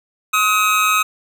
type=tone with amplitude modulation; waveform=25% pulse; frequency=1267 Hz; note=D#6; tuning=31 cents sharp; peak=-7 dBFS; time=0.33-1.03 s; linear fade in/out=10 ms; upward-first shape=sine; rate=198 Hz; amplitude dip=55%; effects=none